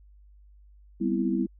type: chord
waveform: sine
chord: C major seventh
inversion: second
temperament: equal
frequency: 196 / 246.9 / 261.6 / 329.6 Hz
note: G3 / B3 / C4 / E4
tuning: 0 / 0 / 0 / 0 cents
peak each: -28 / -29 / -32 / -28 dBFS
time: 1-1.47 s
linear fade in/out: 20 ms
effects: added 50 Hz sine -51 dBFS peak until 1.59 s